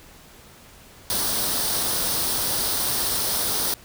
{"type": "noise with comb filter", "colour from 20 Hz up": "white", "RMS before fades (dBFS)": -24, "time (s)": [1.1, 3.74], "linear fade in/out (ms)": 0, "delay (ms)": 0.21, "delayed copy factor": 0.55, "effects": ["pink hiss -48 dBFS RMS until 3.84 s"]}